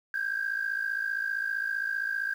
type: tone pair together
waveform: sine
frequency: 1568 / 1623.3 Hz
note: G6 / G#6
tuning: 0 / -40 cents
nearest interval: minor second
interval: 60 cents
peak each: -30 / -30 dBFS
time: 0.14-2.34 s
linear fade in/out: 2 ms
effects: tanh soft clip ceiling -22 dBFS + 9-bit